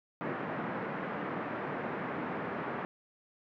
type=band-pass noise; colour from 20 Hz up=pink; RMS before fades=-37 dBFS; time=0.21-2.85 s; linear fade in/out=0 ms; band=160 to 1900 Hz; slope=24 dB/octave; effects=none